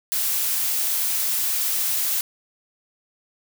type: noise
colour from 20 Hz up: blue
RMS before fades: -23 dBFS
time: 0.12-2.21 s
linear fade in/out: 0 ms
effects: none